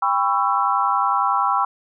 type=chord; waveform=sine; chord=C# half-diminished seventh; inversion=second; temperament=just; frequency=798.3 / 997.9 / 1108.7 / 1330.5 Hz; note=G5 / B5 / C#6 / E6; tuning=+31 / +18 / 0 / +16 cents; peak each=-22 dBFS; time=0.02-1.65 s; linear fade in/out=5 ms; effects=none